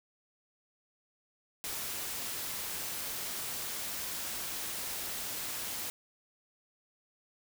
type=noise; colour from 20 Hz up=white; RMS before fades=-38 dBFS; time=1.64-5.9 s; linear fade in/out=0 ms; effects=none